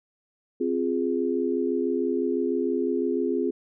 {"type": "chord", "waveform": "sine", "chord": "F minor", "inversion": "second", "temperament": "equal", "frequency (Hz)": [261.6, 349.2, 415.3], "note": ["C4", "F4", "Ab4"], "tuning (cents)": [0, 0, 0], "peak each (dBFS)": -27, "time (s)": [0.6, 3.51], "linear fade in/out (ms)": 10, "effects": []}